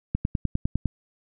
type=click train; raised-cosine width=5 ms; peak=-11 dBFS; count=8; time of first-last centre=0.15-0.857 s; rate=9.9 Hz; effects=none